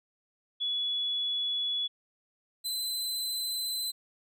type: tone pair in turn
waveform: sine / sawtooth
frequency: 3400 / 4043 Hz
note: G#7 / B7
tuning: +40 / +40 cents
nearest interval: minor third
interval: 300 cents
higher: second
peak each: -28 dBFS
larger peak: neither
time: 0.6-1.88 / 2.64-3.92 s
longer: neither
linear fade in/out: 20 ms
effects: none